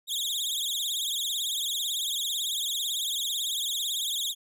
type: tone with vibrato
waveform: sawtooth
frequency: 3520 Hz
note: A7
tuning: in tune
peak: -25 dBFS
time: 0.07-4.35 s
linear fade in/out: 50 ms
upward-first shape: triangle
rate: 18 Hz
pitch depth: 190 cents each way
effects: none